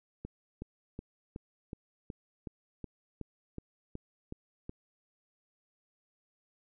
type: click train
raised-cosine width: 3 ms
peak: -27 dBFS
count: 13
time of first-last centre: 0.25-4.694 s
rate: 2.7 Hz
effects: none